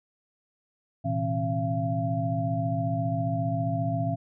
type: tone cluster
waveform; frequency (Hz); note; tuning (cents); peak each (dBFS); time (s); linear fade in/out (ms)
sine; 114.8 / 129.6 / 162.3 / 268.5 / 680; A#2 / C3 / E3 / C4 / F5; -26 / -16 / -27 / +45 / -46; -29 / -36 / -31 / -33 / -30; 1.04-4.16; 20
effects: none